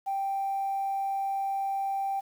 sine tone, 784 Hz, G5, in tune, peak -26 dBFS, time 0.06-2.21 s, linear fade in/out 20 ms, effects tanh soft clip ceiling -24 dBFS + 9-bit

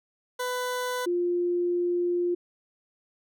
20% pulse / sine tone pair in turn, 498.7 / 351.3 Hz, B4 / F4, +17 / +10 cents, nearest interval tritone, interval 607 cents, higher first, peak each -23 dBFS, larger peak neither, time 0.39-1.06 / 1.06-2.35 s, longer second, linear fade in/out 10 ms, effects none

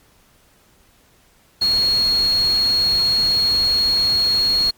sine tone in noise, 4305 Hz, C8, 49 cents sharp, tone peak -14 dBFS, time 1.61-4.71 s, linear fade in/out 10 ms, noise pink, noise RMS -31 dBFS, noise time 1.61-4.71 s, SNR +14 dB, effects pink hiss -55 dBFS RMS until 4.77 s + MP3 96 kbps

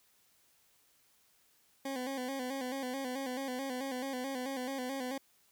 20% pulse tone with vibrato, 261.6 Hz, C4, in tune, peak -31 dBFS, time 1.85-5.18 s, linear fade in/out 5 ms, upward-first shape square, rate 4.6 Hz, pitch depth 68 cents each way, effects white hiss -69 dBFS RMS until 5.51 s

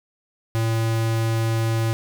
square tone, 113.1 Hz, A2, 48 cents sharp, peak -20 dBFS, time 0.55-1.93 s, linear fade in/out 0 ms, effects none

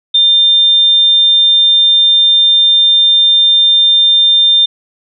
sine tone, 3600 Hz, A7, 39 cents sharp, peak -5 dBFS, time 0.14-4.66 s, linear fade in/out 10 ms, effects none

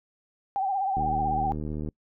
sine tone with vibrato, 780 Hz, G5, 9 cents flat, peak -24 dBFS, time 0.56-1.52 s, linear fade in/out 0 ms, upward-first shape sine, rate 16 Hz, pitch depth 65 cents each way
click train, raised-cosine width 3 ms, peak -21 dBFS, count 71, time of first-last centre 0.97-1.887 s, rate 76.3 Hz
effects noise-tail reverb RT60 0.1 s tail -26 dB re dry

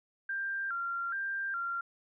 sine tone with vibrato, 1480 Hz, F#6, in tune, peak -32 dBFS, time 0.29-1.81 s, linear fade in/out 5 ms, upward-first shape square, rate 1.2 Hz, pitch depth 120 cents each way, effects none

